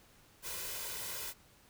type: noise with comb filter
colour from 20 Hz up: white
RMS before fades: -41 dBFS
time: 0.42-1.34 s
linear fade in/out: 50 ms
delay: 2 ms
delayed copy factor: +0.6
effects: pink hiss -63 dBFS RMS until 1.69 s